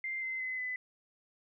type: tone with pitch steps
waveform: sine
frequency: 2093 / 2064 / 2036 / 2008 Hz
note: C7 / C7 / C7 / B6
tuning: 0 / -24 / -48 / +28 cents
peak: -34 dBFS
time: 0.04-0.76 s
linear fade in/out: 2 ms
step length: 180 ms
effects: none